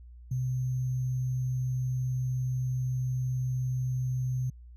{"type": "tone with sample-and-hold", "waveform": "sine", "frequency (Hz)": 127.2, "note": "C3", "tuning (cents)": -48, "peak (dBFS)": -27, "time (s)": [0.31, 4.5], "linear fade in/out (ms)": 5, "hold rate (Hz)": 6300, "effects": ["added 60 Hz sine -46 dBFS peak until 4.76 s", "resampled to 32000 Hz"]}